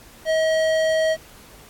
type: tone with tanh clipping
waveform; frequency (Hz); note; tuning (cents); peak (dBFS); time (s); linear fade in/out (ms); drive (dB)
sine; 637; D#5; +41; -19; 0.25-1.17; 50; 17
effects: pink hiss -47 dBFS RMS until 1.69 s + AAC 64 kbps